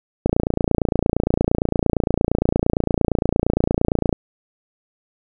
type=click train; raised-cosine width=2 ms; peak=-3 dBFS; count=112; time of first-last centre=0.26-4.128 s; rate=28.7 Hz; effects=none